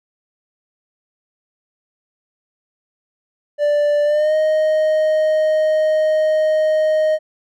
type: tone with pitch glide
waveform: triangle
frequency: 587.3 to 621.9 Hz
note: D5 to D#5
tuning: 0 to -1 cents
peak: -11 dBFS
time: 3.58-7.19 s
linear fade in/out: 50 ms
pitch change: +99 cents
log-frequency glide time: 4.04-4.35 s
effects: none